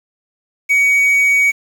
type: tone with quantisation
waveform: triangle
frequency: 2253 Hz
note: C#7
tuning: 28 cents sharp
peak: -8 dBFS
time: 0.69-1.52 s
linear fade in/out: 20 ms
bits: 6
effects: none